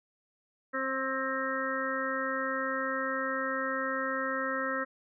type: harmonic tone with a mistuned harmonic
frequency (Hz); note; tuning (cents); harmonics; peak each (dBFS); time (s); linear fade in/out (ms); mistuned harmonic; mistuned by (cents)
265.6; C4; +26; 1 / 2 / 4 / 5 / 6 / 7; -38 / -35 / -40 / -35 / -38 / -36; 0.73-4.85; 20; 5; -19
effects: none